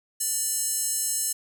square tone with high-pass filter, 592 Hz, D5, 14 cents sharp, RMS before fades -27 dBFS, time 0.2-1.33 s, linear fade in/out 10 ms, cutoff 8000 Hz, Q 2.6, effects none

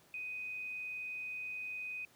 sine tone with amplitude modulation, 2500 Hz, D#7, 8 cents sharp, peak -38 dBFS, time 0.14-2.05 s, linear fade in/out 2 ms, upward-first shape sine, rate 99.1 Hz, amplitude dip 25%, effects pink hiss -65 dBFS RMS until 2.15 s + high-pass 100 Hz 12 dB/octave

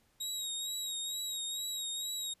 25% pulse tone with vibrato, 3800 Hz, A#7, 33 cents sharp, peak -31 dBFS, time 0.2-2.34 s, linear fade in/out 10 ms, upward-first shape triangle, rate 2.2 Hz, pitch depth 51 cents each way, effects pink hiss -71 dBFS RMS until 2.4 s + resampled to 32000 Hz

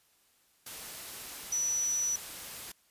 sine tone in noise, 5920 Hz, F#8, in tune, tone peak -28 dBFS, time 1.52-2.16 s, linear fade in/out 5 ms, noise white, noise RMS -43 dBFS, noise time 0.66-2.72 s, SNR +12 dB, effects white hiss -68 dBFS RMS until 2.9 s + resampled to 32000 Hz

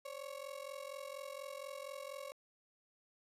35% pulse ring-modulated tone, 554.4 Hz, C#5, in tune, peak -40 dBFS, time 0.05-2.32 s, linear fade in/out 0 ms, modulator 22.1 Hz, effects resampled to 32000 Hz

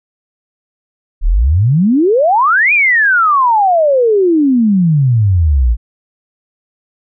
sine exponential two-way sweep, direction up then down, 32.47 to 2489 to 53.5 Hz, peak -7 dBFS, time 1.21-5.77 s, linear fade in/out 50 ms, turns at 2.73 s, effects none

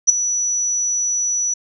sine tone with ADSR envelope, 5910 Hz, F#8, 3 cents flat, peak -4 dBFS, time 0.07-1.54 s, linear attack 24 ms, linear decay 10 ms, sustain -13 dB, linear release 6 ms, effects none

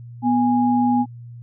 sine tone pair together, 245.6 / 825 Hz, B3 / G#5, -9 / -12 cents, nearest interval octave + major sixth, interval 2097 cents, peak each -16 / -20 dBFS, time 0.22-1.06 s, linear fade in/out 50 ms, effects added 119 Hz sine -35 dBFS peak until 1.42 s

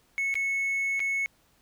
triangle tone with dropouts, 2200 Hz, C#7, 14 cents flat, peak -23 dBFS, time 0.18-1.26 s, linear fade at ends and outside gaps 0 ms, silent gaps 0.341-0.354 / 0.995-1.002 s, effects tanh soft clip ceiling -19 dBFS + pink hiss -65 dBFS RMS until 1.61 s

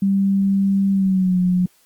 sine tone with pitch glide, 196 to 180.77 Hz, G3 to F#3, 0 to -40 cents, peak -14 dBFS, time 0.02-1.66 s, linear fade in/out 5 ms, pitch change -140 cents, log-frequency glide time 0.92-1.39 s, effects white hiss -57 dBFS RMS until 1.85 s + Opus 24 kbps

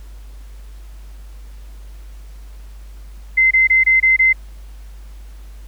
sine tone bursts, 2068 Hz, C7, 21 cents flat, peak -9 dBFS, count 6, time 3.37-4.33 s, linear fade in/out 10 ms, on 140 ms, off 24 ms, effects added 50 Hz sine -33 dBFS peak until 5.67 s + pink hiss -51 dBFS RMS until 5.67 s

